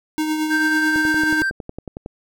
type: tone with tremolo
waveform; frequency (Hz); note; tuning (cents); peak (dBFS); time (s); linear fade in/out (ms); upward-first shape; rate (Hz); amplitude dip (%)
square; 310; D#4; -6; -18; 0.18-1.42; 0; triangle; 9.1; 45
type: tone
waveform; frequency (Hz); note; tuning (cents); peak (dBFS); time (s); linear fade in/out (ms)
triangle; 1568; G6; 0; -16; 0.5-1.51; 20
type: click train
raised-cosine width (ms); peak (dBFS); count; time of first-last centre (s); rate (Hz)
2; -17; 13; 0.96-2.061; 10.9
effects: none